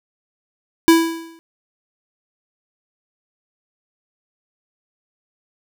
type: tone with exponential decay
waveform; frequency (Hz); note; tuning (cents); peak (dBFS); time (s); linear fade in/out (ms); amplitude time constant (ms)
square; 329.6; E4; 0; -6; 0.88-1.39; 0; 110
effects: none